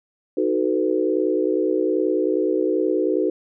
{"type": "chord", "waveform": "sine", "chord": "B dominant seventh", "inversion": "first", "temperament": "equal with one note detuned", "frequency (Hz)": [311.1, 370, 440, 502.5], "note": ["D#4", "F#4", "A4", "B4"], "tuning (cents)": [0, 0, 0, 30], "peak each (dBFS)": [-23, -22, -24, -25], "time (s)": [0.37, 3.3], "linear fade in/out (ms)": 5, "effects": []}